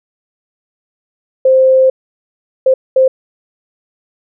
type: tone bursts at uneven times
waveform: sine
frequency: 523.3 Hz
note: C5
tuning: in tune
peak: -5 dBFS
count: 3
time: 1.45-1.9 / 2.66-2.74 / 2.96-3.08 s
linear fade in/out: 5 ms
effects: none